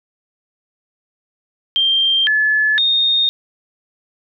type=tone with pitch steps; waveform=sine; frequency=3172 / 1722 / 3687 Hz; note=G7 / A6 / A#7; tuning=+20 / -38 / -20 cents; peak=-12 dBFS; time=1.76-3.29 s; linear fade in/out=0 ms; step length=510 ms; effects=none